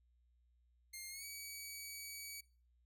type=tone with pitch glide; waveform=10% pulse; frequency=2118 to 2270 Hz; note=C7 to C#7; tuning=+21 to +41 cents; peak=-38 dBFS; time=0.93-2.41 s; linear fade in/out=10 ms; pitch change=+120 cents; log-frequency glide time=1.1-1.25 s; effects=noise-tail reverb RT60 0.4 s tail -21 dB re dry + added 60 Hz sine -70 dBFS peak until 2.85 s